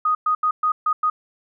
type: tone bursts at uneven times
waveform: sine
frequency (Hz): 1244.5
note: D#6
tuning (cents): 0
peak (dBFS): -16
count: 6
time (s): 0.05-0.15 / 0.26-0.35 / 0.43-0.51 / 0.63-0.72 / 0.86-0.93 / 1.03-1.1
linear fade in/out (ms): 5
effects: none